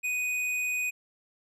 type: tone with hard clipping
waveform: sine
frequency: 2489 Hz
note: D#7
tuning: in tune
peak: -29 dBFS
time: 0.03-0.91 s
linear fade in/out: 20 ms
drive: 10 dB
effects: resampled to 32000 Hz